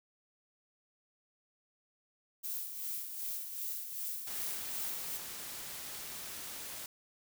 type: noise with tremolo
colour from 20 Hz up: violet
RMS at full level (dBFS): -38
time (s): 2.43-5.18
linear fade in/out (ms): 20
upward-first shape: sine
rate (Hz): 2.6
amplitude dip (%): 50
type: noise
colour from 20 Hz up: white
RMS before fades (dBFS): -44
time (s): 4.27-6.86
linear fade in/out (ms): 2
effects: none